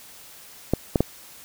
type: clicks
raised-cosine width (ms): 2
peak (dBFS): -5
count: 3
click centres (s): 0.736 / 0.958 / 1.006
effects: white hiss -46 dBFS RMS until 1.44 s